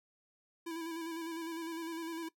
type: tone with vibrato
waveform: square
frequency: 329.6 Hz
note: E4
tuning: in tune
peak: -39 dBFS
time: 0.66-2.29 s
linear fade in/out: 10 ms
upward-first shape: square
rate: 9.9 Hz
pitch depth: 34 cents each way
effects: noise-tail reverb RT60 0.1 s tail -18 dB re dry